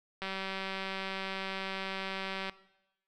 click train, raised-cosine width 0.3 ms, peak -21 dBFS, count 438, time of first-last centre 0.22-2.496 s, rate 192 Hz, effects noise-tail reverb RT60 0.9 s tail -18 dB re dry

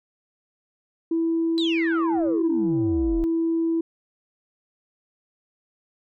sine tone, 329.6 Hz, E4, in tune, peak -19 dBFS, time 1.11-3.81 s, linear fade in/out 5 ms
sine exponential sweep, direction down, 4084 to 34.96 Hz, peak -24 dBFS, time 1.58-3.24 s, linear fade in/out 0 ms
effects tanh soft clip ceiling -15 dBFS

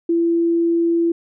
sine tone, 336.8 Hz, E4, 37 cents sharp, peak -14 dBFS, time 0.09-1.12 s, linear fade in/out 5 ms, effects none

